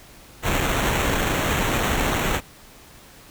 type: noise with sample-and-hold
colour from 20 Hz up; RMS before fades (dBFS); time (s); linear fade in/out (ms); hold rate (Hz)
pink; -22; 0.42-2.41; 50; 4900
effects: pink hiss -47 dBFS RMS until 3.3 s